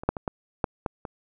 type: clicks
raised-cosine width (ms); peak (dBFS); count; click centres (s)
1; -22 / -6 / -18 / -13 / -8 / -12 / -20; 7; 0.035 / 0.09 / 0.168 / 0.278 / 0.642 / 0.862 / 1.052
effects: none